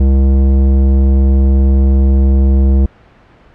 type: tone with tanh clipping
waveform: sine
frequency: 67.2 Hz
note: C2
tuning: 47 cents sharp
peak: -8 dBFS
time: 0-2.86 s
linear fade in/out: 5 ms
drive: 14 dB
effects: pink hiss -44 dBFS RMS until 3.54 s + low-pass 2000 Hz 12 dB/octave